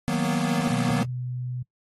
square chord, B major seventh, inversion first, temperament equal with one note detuned, 157.83 / 185 / 233.1 / 246.9 Hz, D#3 / F#3 / A#3 / B3, +25 / 0 / 0 / 0 cents, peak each -29 dBFS, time 0.08-1.03 s, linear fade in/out 0 ms
sine tone, 124.8 Hz, B2, 19 cents sharp, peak -28 dBFS, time 0.7-1.63 s, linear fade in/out 10 ms
effects noise-tail reverb RT60 0.1 s tail -22 dB re dry + AAC 32 kbps

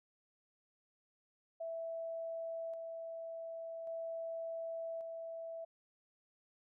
sine tone with tremolo, 659.3 Hz, E5, in tune, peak -39 dBFS, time 1.6-5.65 s, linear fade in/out 10 ms, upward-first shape square, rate 0.44 Hz, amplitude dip 30%, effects none

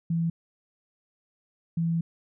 sine tone pair in turn, 166.4 / 166.4 Hz, E3 / E3, +17 / +17 cents, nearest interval unison, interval 0 cents, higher neither, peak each -23 dBFS, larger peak neither, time 0.1-0.3 / 1.77-2.01 s, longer second, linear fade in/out 5 ms, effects none

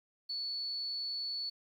sine tone, 4435 Hz, C#8, in tune, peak -35 dBFS, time 0.29-1.5 s, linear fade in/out 10 ms, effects 11-bit

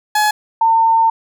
30% pulse / sine tone pair in turn, 847 / 904.7 Hz, G#5 / A5, +34 / +48 cents, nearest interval minor second, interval 114 cents, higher second, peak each -9 dBFS, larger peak neither, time 0.15-0.31 / 0.61-1.1 s, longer second, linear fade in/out 5 ms, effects none

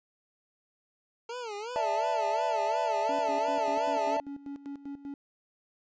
25% pulse tone with vibrato, 450.5 Hz, A4, 41 cents sharp, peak -32 dBFS, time 1.29-4.17 s, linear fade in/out 5 ms, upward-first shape sine, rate 2.8 Hz, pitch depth 180 cents each way
triangle chord, D suspended second, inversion none, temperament just, 587.3 / 660.7 / 881 Hz, D5 / E5 / A5, 0 / +4 / +2 cents, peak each -32 / -29 / -28 dBFS, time 1.76-4.2 s, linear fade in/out 0 ms
triangle tone with tremolo, 281.3 Hz, C#4, 26 cents sharp, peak -34 dBFS, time 3.09-5.14 s, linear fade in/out 2 ms, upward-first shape square, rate 5.1 Hz, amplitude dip 75%
effects resampled to 16000 Hz

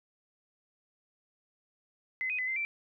sine tone with pitch steps, 2042 / 2504 / 2015 / 2079 / 2343 Hz, C7 / D#7 / B6 / C7 / D7, -43 / +10 / +34 / -12 / -5 cents, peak -30 dBFS, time 2.21-2.65 s, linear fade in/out 0 ms, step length 88 ms, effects none

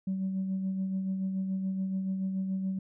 sine tone with tremolo, 190.5 Hz, G3, 49 cents flat, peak -26 dBFS, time 0.07-2.79 s, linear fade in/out 5 ms, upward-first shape sine, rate 7 Hz, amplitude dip 40%, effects tanh soft clip ceiling -25 dBFS

